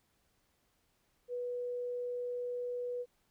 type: tone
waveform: sine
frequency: 490 Hz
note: B4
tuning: 14 cents flat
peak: -35 dBFS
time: 1.28-3.06 s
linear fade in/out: 50 ms
effects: pink hiss -75 dBFS RMS until 3.3 s